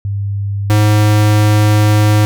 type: tone pair in turn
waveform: sine / square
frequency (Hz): 100 / 105.59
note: G2 / G#2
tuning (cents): +35 / +29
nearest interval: minor second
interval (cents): 94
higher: second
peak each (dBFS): -15 / -8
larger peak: second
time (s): 0.05-0.7 / 0.7-2.25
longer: second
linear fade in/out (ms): 0
effects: none